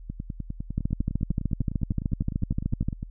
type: two click trains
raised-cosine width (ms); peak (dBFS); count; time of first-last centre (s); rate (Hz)
5; -13 / -20; 29 / 30; 0.78-2.885 / 0.1-3.029; 13.3 / 9.9
effects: added 40 Hz sine -40 dBFS peak until 3.1 s